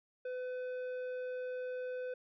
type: tone with tanh clipping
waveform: sine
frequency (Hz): 504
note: B4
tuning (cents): +35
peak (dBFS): -39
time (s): 0.25-2.14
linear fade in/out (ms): 5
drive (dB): 9
effects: none